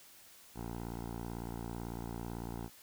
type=tone with low-pass filter; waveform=10% pulse; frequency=58 Hz; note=A#1; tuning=8 cents flat; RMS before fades=-42 dBFS; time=0.54-2.7 s; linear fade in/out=50 ms; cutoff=990 Hz; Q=1.3; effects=white hiss -58 dBFS RMS until 2.82 s